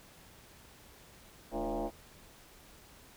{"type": "tone with frequency modulation", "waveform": "sine", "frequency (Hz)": 164.81, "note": "E3", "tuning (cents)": 0, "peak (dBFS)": -32, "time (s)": [1.51, 1.91], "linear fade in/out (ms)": 50, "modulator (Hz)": 128, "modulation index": 5.3, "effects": ["pink hiss -57 dBFS RMS until 3.16 s"]}